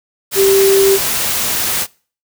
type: tone in noise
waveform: sine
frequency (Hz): 390.6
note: G4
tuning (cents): -6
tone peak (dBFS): -8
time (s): 0.35-0.99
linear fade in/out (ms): 50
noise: white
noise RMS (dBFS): -17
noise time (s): 0.31-1.87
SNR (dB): +6
effects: noise-tail reverb RT60 0.4 s tail -24 dB re dry